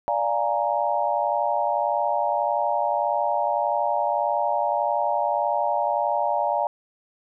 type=chord; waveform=sine; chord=Bb dominant seventh; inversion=first; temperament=equal; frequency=587.3 / 698.5 / 830.6 / 932.3 Hz; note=D5 / F5 / Ab5 / Bb5; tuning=0 / 0 / 0 / 0 cents; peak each=-26 dBFS; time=0.08-6.67 s; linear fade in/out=0 ms; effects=none